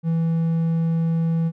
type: tone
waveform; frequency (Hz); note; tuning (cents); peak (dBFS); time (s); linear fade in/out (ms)
triangle; 164.6; E3; -2; -16; 0.03-1.52; 50
effects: none